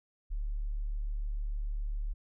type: tone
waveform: sine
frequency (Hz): 36.53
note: D1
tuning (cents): -8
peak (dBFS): -31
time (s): 0.3-2.14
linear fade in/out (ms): 20
effects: none